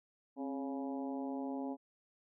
harmonic tone with a mistuned harmonic, 139.5 Hz, C#3, 11 cents sharp, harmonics 2 / 3 / 4 / 5 / 6 / 7, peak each -38 / -48 / -47 / -49 / -48 / -55 dBFS, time 0.36-1.77 s, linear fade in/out 50 ms, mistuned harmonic 2, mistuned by -61 cents, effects none

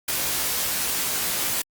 white noise with comb filter, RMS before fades -25 dBFS, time 0.08-1.62 s, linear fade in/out 5 ms, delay 17 ms, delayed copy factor +0.7, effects Opus 48 kbps

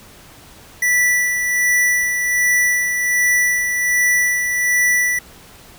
square tone with tremolo, 1966 Hz, B6, 8 cents flat, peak -13 dBFS, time 0.82-5.19 s, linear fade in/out 5 ms, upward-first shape sine, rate 1.3 Hz, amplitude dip 45%, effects pink hiss -43 dBFS RMS until 5.78 s

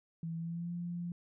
sine tone with pitch glide, 164.81 to 173.5 Hz, E3 to F3, 0 to -11 cents, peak -36 dBFS, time 0.23-1.12 s, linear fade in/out 2 ms, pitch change +89 cents, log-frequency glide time 0.37-0.72 s, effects none

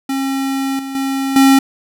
square tone with level steps, 270 Hz, C#4, 45 cents flat, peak -17 / -24 / -17 / -7 dBFS, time 0.09-1.59 s, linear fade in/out 5 ms, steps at 0.79 / 0.95 / 1.36 s, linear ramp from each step 2 ms, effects none

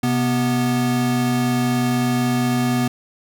square tone pair together, 128.8 / 244.8 Hz, C3 / B3, -27 / -15 cents, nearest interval major seventh, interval 1112 cents, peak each -23 / -19 dBFS, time 0.03-2.88 s, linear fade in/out 5 ms, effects none

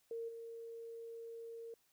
sine tone with level steps, 460 Hz, A#4, 23 cents flat, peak -40 / -46 dBFS, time 0.11-1.74 s, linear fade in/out 2 ms, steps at 0.28 s, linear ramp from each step 10 ms, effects white hiss -75 dBFS RMS until 1.92 s

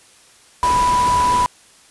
sine tone in noise, 987.8 Hz, B5, in tune, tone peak -13 dBFS, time 0.63-1.46 s, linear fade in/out 0 ms, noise pink, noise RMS -25 dBFS, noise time 0.63-1.46 s, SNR +9 dB, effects white hiss -49 dBFS RMS until 1.9 s + resampled to 24000 Hz

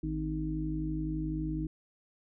harmonic tone with a mistuned harmonic, 51.91 Hz, G#1, in tune, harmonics 1 / 3 / 5 / 6, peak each -37 / -36 / -44 / -34 dBFS, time 0.03-1.67 s, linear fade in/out 5 ms, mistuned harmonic 1, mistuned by +100 cents, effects none

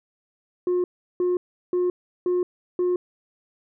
sine tone bursts, 358.6 Hz, F4, 46 cents sharp, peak -17 dBFS, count 5, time 0.67-2.96 s, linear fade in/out 2 ms, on 170 ms, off 360 ms, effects tanh soft clip ceiling -18 dBFS

